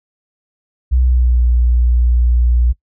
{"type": "tone with pitch glide", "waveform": "sine", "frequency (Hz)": [63, 60.12], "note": ["B1", "B1"], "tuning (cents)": [35, -46], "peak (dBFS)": -9, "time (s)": [0.91, 2.73], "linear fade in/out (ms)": 20, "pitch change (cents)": -81, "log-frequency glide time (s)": [1.01, 1.42], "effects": ["noise-tail reverb RT60 0.1 s tail -21 dB re dry"]}